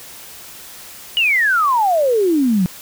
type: exponential sweep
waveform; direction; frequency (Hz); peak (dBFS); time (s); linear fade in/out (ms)
sine; down; 2960 to 173.3; -12; 1.17-2.66; 0
effects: white hiss -37 dBFS RMS until 2.81 s